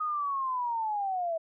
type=linear sweep; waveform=sine; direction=down; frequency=1255 to 642 Hz; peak=-28 dBFS; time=0-1.38 s; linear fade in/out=10 ms; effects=none